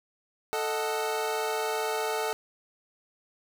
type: chord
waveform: 25% pulse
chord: D# diminished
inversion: second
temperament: equal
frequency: 440 / 622.3 / 740 Hz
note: A4 / D#5 / F#5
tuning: 0 / 0 / 0 cents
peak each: -26 / -31 / -31 dBFS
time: 0.53-2.33 s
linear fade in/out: 0 ms
effects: none